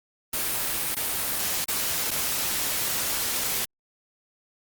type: noise with dropouts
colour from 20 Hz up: white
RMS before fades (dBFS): -27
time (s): 0.33-3.65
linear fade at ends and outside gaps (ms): 5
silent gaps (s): 0.948-0.965 / 1.646-1.682 / 2.108-2.112
effects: Opus 32 kbps